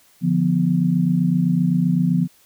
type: chord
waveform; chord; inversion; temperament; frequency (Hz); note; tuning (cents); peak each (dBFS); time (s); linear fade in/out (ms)
sine; B diminished; first; equal; 146.83 / 174.61 / 246.9; D3 / F3 / B3; 0 / 0 / 0; -22 / -17 / -22; 0.21-2.28; 50
effects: white hiss -55 dBFS RMS until 2.45 s